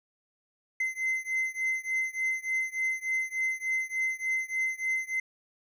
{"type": "beating tone pair", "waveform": "triangle", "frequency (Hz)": [2062, 2065.4], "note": ["C7", "C7"], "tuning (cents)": [-26, -23], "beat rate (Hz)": 3.4, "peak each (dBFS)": [-29, -30], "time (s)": [0.8, 5.2], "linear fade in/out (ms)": 5, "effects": []}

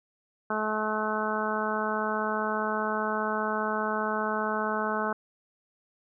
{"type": "harmonic tone", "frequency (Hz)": 215.1, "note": "A3", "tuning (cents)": -39, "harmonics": [1, 2, 3, 4, 5, 6, 7], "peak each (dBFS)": [-34, -34, -34, -34, -34, -34, -34], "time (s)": [0.5, 5.13], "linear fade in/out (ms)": 5, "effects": []}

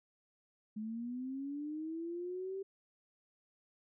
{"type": "linear sweep", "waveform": "sine", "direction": "up", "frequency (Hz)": [210.8, 392], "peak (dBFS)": -38, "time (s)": [0.76, 2.63], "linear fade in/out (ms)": 10, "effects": []}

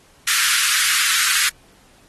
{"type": "high-pass noise", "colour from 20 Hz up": "pink", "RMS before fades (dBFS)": -18, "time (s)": [0.27, 1.49], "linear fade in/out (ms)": 5, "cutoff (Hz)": 1300, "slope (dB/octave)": 48, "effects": ["pink hiss -53 dBFS RMS until 2.08 s", "AAC 32 kbps"]}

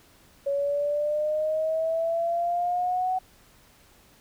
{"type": "exponential sweep", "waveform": "sine", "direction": "up", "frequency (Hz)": [557, 749], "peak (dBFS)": -23, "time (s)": [0.46, 3.19], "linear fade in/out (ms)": 10, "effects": ["pink hiss -57 dBFS RMS until 4.2 s"]}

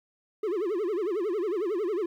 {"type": "tone with vibrato", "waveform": "triangle", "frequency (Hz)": 387.1, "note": "G4", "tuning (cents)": -22, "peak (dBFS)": -24, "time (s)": [0.43, 2.06], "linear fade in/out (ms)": 5, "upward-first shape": "sine", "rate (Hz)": 11, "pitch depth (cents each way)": 240, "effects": ["11-bit"]}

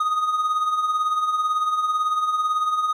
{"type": "tone with tremolo", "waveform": "triangle", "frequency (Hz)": 1244.5, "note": "D#6", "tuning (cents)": 0, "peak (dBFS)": -15, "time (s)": [0, 2.93], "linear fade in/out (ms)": 5, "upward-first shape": "triangle", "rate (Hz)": 18, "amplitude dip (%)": 60, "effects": []}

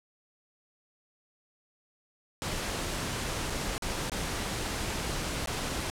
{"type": "noise with dropouts", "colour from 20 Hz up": "pink", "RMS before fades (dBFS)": -33, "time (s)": [2.42, 5.9], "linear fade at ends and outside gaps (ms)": 0, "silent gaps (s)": [[3.499, 3.503], [3.78, 3.822], [4.097, 4.118], [5.459, 5.473]], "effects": ["low-pass 10000 Hz 12 dB/octave"]}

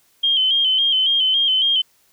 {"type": "tone with vibrato", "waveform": "sine", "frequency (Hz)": 3136, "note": "G7", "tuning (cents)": 0, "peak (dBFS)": -14, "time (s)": [0.23, 1.82], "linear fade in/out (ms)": 10, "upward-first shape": "square", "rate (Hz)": 3.6, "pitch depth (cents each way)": 46, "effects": ["white hiss -59 dBFS RMS until 2.12 s"]}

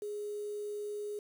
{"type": "tone with quantisation", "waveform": "sine", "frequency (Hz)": 415.3, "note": "G#4", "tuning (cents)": 0, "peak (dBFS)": -36, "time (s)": [0.02, 1.19], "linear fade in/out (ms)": 2, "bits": 9, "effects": []}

